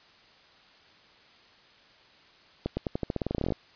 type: accelerating click train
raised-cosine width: 2 ms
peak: -15 dBFS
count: 18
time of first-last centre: 2.66-3.522 s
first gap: 110 ms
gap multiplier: 0.89
effects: white hiss -57 dBFS RMS until 3.75 s + resampled to 11025 Hz